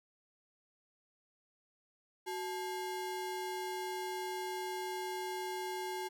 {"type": "ring-modulated tone", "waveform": "square", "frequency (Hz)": 622.3, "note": "D#5", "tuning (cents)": 0, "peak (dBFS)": -35, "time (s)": [2.26, 6.09], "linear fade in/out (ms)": 20, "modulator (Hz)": 252, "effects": []}